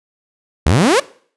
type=exponential sweep; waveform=sawtooth; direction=up; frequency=65.6 to 599 Hz; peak=-6 dBFS; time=0.66-1 s; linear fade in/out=5 ms; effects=noise-tail reverb RT60 0.5 s tail -21 dB re dry + resampled to 24000 Hz